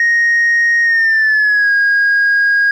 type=tone with pitch glide; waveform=sine; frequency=1868 to 1635.6 Hz; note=A#6 to G#6; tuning=+3 to -27 cents; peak=-7 dBFS; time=0-2.71 s; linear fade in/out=2 ms; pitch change=-230 cents; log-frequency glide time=0.83-1.72 s; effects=tanh soft clip ceiling -7 dBFS + 8-bit